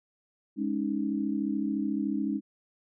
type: chord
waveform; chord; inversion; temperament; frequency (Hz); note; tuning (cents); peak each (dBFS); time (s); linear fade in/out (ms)
sine; Ab suspended fourth; none; equal; 207.7 / 277.2 / 311.1; Ab3 / Db4 / Eb4; 0 / 0 / 0; -31 / -31 / -32; 0.56-2.41; 50
effects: none